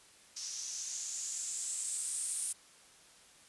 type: noise with low-pass filter sweep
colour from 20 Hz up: violet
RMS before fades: -39 dBFS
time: 0.36-2.53 s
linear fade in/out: 10 ms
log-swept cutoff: 5700 to 9400 Hz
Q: 5.1
effects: white hiss -60 dBFS RMS until 3.48 s + resampled to 24000 Hz